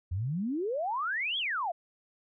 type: exponential two-way sweep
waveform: sine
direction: up then down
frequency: 82.41 to 3439 to 642 Hz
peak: -29 dBFS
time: 0.11-1.72 s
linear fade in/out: 10 ms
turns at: 1.38 s
effects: none